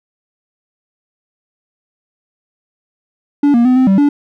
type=tone with pitch steps; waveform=triangle; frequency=287.6 / 236.4 / 253.1 / 258.7 / 193.8 / 288.2 Hz; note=D4 / A#3 / B3 / C4 / G3 / D4; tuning=-36 / +24 / +43 / -19 / -20 / -33 cents; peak=-5 dBFS; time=3.43-4.09 s; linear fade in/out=5 ms; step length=110 ms; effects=none